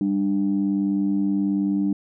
sine tone pair together, 197.74 / 296.5 Hz, G3 / D4, +15 / +17 cents, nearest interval perfect fifth, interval 702 cents, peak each -21 dBFS, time 0.01-1.93 s, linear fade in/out 2 ms, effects tanh soft clip ceiling -13 dBFS

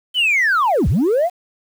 sine linear two-way sweep, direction down then up, 3100 to 55 to 745 Hz, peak -11 dBFS, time 0.14-1.3 s, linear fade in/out 50 ms, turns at 0.88 s, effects tanh soft clip ceiling -11 dBFS + 7-bit

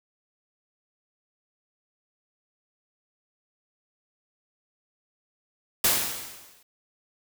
white noise with exponential decay, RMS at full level -19 dBFS, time 5.84-6.63 s, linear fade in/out 5 ms, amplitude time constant 170 ms, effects none

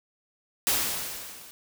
white noise with level ramp, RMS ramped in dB -23 to -48 dBFS, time 0.67-1.51 s, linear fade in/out 0 ms, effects none

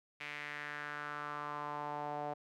sawtooth tone with band-pass filter sweep, 147.4 Hz, D3, 7 cents sharp, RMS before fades -42 dBFS, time 0.2-2.34 s, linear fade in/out 10 ms, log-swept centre 2300 to 700 Hz, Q 3.3, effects none

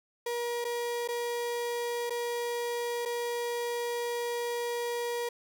35% pulse tone with dropouts, 476.8 Hz, A#4, 39 cents sharp, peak -29 dBFS, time 0.26-5.29 s, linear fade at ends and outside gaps 5 ms, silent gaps 0.644-0.649 / 1.077-1.086 / 2.097-2.104 / 3.053-3.057 s, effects none

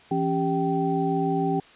sine tone cluster, 167.6 / 274.5 / 393.4 / 776 Hz, E3 / C#4 / G4 / G5, +29 / -17 / +6 / -18 cents, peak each -27 dBFS, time 0.11-1.6 s, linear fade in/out 5 ms, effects white hiss -51 dBFS RMS until 1.75 s + resampled to 8000 Hz

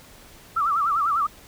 sine tone with vibrato, 1244.5 Hz, D#6, in tune, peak -19 dBFS, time 0.56-1.27 s, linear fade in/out 10 ms, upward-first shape sine, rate 10 Hz, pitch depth 160 cents each way, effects pink hiss -48 dBFS RMS until 1.47 s

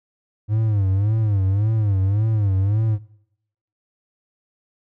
triangle tone with vibrato, 102.8 Hz, G#2, 17 cents flat, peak -14 dBFS, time 0.48-2.99 s, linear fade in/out 50 ms, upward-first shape sine, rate 1.8 Hz, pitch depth 140 cents each way, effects noise-tail reverb RT60 0.8 s tail -22 dB re dry

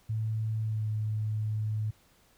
sine tone with pitch glide, 110 to 107.74 Hz, A2 to A2, 0 to -36 cents, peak -28 dBFS, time 0.09-1.91 s, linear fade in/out 10 ms, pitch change -36 cents, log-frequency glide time 0.62-0.87 s, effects pink hiss -64 dBFS RMS until 2.37 s

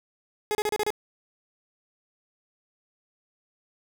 30% pulse tone bursts, 422 Hz, G#4, 28 cents sharp, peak -21 dBFS, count 6, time 0.51-0.904 s, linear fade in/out 0 ms, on 39 ms, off 32 ms, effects none

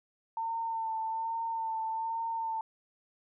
sine tone with vibrato, 901 Hz, A5, 41 cents sharp, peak -31 dBFS, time 0.37-2.61 s, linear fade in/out 2 ms, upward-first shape sine, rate 1.2 Hz, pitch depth 23 cents each way, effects none

